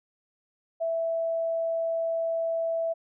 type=tone; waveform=sine; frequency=660 Hz; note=E5; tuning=2 cents sharp; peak=-25 dBFS; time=0.8-2.94 s; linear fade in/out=20 ms; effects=none